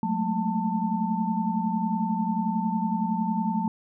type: tone cluster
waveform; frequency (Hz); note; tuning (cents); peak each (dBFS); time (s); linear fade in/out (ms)
sine; 183 / 213.4 / 224.4 / 891; F#3 / G#3 / A3 / A5; -19 / +47 / +34 / +22; -29; 0.03-3.68; 2
effects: none